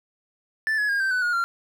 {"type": "tone with pitch steps", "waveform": "triangle", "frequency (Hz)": [1760, 1690.3, 1623.3, 1559, 1497.2, 1437.8, 1380.9], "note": ["A6", "G#6", "G#6", "G6", "F#6", "F6", "F6"], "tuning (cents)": [0, 30, -40, -10, 20, 50, -20], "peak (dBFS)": -19, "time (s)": [0.67, 1.44], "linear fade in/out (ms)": 0, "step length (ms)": 110, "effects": []}